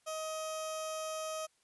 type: tone with notch filter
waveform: 15% pulse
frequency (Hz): 630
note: D#5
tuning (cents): +21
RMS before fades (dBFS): -39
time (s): 0.06-1.47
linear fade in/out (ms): 20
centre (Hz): 2000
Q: 0.93
effects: white hiss -73 dBFS RMS until 1.63 s + resampled to 24000 Hz